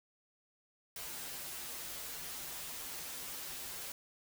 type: noise with comb filter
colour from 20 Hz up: white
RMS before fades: -44 dBFS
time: 0.96-3.92 s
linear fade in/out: 2 ms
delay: 9.6 ms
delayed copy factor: -0.75
effects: none